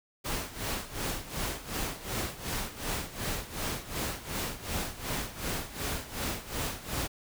pink noise with tremolo, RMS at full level -32 dBFS, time 0.24-7.08 s, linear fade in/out 20 ms, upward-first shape sine, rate 2.7 Hz, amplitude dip 80%, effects none

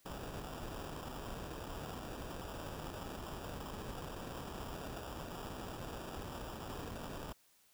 pink noise with sample-and-hold, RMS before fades -45 dBFS, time 0.05-7.33 s, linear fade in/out 10 ms, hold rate 2100 Hz, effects white hiss -69 dBFS RMS until 7.73 s

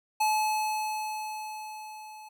square tone with level ramp, 860 Hz, A5, 40 cents flat, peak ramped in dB -23 to -45 dBFS, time 0.2-2.29 s, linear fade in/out 10 ms, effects none

